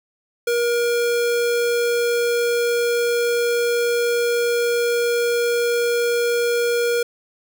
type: tone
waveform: square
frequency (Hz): 475.1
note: A#4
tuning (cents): +33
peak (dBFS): -18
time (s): 0.47-7.03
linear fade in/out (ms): 5
effects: none